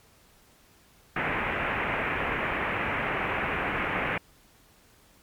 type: low-pass noise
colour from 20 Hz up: white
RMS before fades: -29 dBFS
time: 1.16-4.18 s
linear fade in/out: 5 ms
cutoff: 2500 Hz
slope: 48 dB/octave
effects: pink hiss -59 dBFS RMS until 5.22 s + MP3 96 kbps